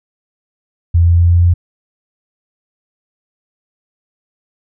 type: tone with pitch steps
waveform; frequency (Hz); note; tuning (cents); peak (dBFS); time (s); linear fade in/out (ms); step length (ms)
sine; 85 / 85.54 / 86.09 / 86.64 / 87.19; F2 / F2 / F2 / F2 / F2; -46 / -35 / -24 / -13 / -2; -6; 0.94-1.54; 10; 120
effects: none